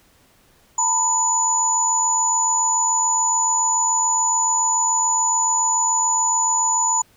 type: tone cluster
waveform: sine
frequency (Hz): 901 / 988 / 6950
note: A5 / B5 / A8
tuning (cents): +41 / 0 / -22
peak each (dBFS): -23 / -23 / -18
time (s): 0.78-7.02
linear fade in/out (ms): 5
effects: pink hiss -56 dBFS RMS until 7.16 s